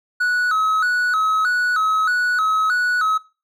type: tone with vibrato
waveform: triangle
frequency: 1373 Hz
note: F6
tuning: 30 cents flat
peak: -14 dBFS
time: 0.2-3.18 s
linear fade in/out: 10 ms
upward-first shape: square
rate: 1.6 Hz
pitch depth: 120 cents each way
effects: noise-tail reverb RT60 0.3 s tail -19 dB re dry